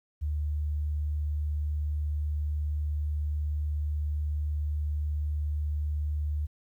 sine tone, 74.7 Hz, D2, 30 cents sharp, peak -27 dBFS, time 0.21-6.47 s, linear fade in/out 20 ms, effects 11-bit

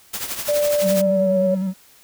white noise with tremolo, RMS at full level -25 dBFS, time 0.13-1.02 s, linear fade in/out 10 ms, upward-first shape triangle, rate 12 Hz, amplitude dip 70%
sine tone with pitch glide, 587.3 to 558.2 Hz, D5 to C#5, 0 to +12 cents, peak -16 dBFS, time 0.48-1.55 s, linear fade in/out 10 ms, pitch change -88 cents, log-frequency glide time 1.05-1.38 s
triangle tone with vibrato, 190 Hz, F#3, 46 cents sharp, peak -18 dBFS, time 0.81-1.74 s, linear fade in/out 50 ms, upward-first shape square, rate 9.9 Hz, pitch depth 36 cents each way
effects white hiss -51 dBFS RMS until 2.03 s

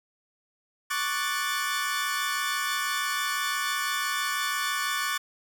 sawtooth chord, D major seventh, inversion third, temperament equal, 1108.7 / 1174.7 / 1480 / 1760 Hz, C#6 / D6 / F#6 / A6, 0 / 0 / 0 / 0 cents, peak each -29 / -29 / -29 / -28 dBFS, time 0.9-5.18 s, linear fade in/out 10 ms, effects none

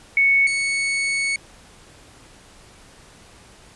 sine / 40% pulse tone pair in turn, 2215 / 2215 Hz, C#7 / C#7, -2 / -2 cents, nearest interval unison, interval 0 cents, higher neither, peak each -13 / -19 dBFS, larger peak first, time 0.17-0.47 / 0.47-1.36 s, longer second, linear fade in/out 2 ms, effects pink hiss -48 dBFS RMS until 3.75 s + resampled to 24000 Hz

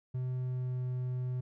triangle tone with pitch glide, 127.3 to 126.2 Hz, C3 to B2, -47 to +38 cents, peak -30 dBFS, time 0.14-1.41 s, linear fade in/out 10 ms, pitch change -15 cents, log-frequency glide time 0.31-0.85 s, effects none

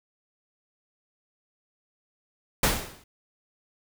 pink noise with exponential decay, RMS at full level -18 dBFS, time 2.63-3.04 s, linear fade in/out 5 ms, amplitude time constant 88 ms, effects none

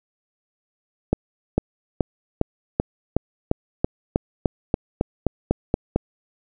accelerating click train, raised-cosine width 2 ms, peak -4 dBFS, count 16, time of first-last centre 1.13-5.96 s, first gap 450 ms, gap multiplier 0.95, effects none

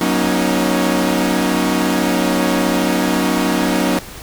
sawtooth chord, D# minor seventh, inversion first, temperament equal with one note detuned, 185 / 238.8 / 277.2 / 311.1 Hz, F#3 / A#3 / C#4 / D#4, 0 / +42 / 0 / 0 cents, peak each -16 dBFS, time 0.01-3.99 s, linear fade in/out 2 ms, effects pink hiss -34 dBFS RMS until 4.22 s

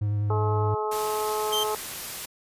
triangle tone with vibrato, 103.83 Hz, G#2, in tune, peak -21 dBFS, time 0.01-0.75 s, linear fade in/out 10 ms, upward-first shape sine, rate 10 Hz, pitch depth 17 cents each way
harmonic tone, 213.7 Hz, G#3, 50 cents sharp, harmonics 2 / 3 / 4 / 5 / 6, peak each -28 / -39 / -30 / -35 / -35 dBFS, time 0.3-1.75 s, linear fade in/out 2 ms
white noise, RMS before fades -35 dBFS, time 0.91-2.26 s, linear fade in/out 10 ms
40% pulse tone, 3138 Hz, G7, 1 cent sharp, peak -24 dBFS, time 1.52-1.64 s, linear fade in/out 10 ms
effects resampled to 32000 Hz

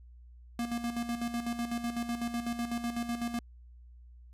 square tone with tremolo, 236.4 Hz, A#3, 24 cents sharp, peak -31 dBFS, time 0.59-3.39 s, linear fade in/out 2 ms, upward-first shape square, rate 8 Hz, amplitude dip 60%, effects added 60 Hz sine -50 dBFS peak until 4.33 s + resampled to 32000 Hz

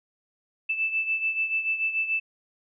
sine beating tone pair, 2637 / 2643.9 Hz, E7 / E7, 0 / +5 cents, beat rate 6.9 Hz, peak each -25 / -31 dBFS, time 0.69-2.2 s, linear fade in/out 10 ms, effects none

